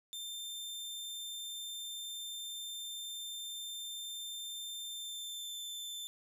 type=tone with pitch glide; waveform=sawtooth; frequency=3583 to 3544 Hz; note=A7 to A7; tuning=+31 to +12 cents; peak=-38 dBFS; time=0.13-6.07 s; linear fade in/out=0 ms; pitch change=-19 cents; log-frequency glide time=4.88-5.59 s; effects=none